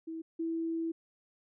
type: tone pair in turn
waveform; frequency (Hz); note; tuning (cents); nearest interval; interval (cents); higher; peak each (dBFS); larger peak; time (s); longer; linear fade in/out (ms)
sine; 324.7 / 328.7; E4 / E4; -26 / -5; unison; 21; second; -37 / -31; second; 0.07-0.22 / 0.39-0.92; second; 10
effects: none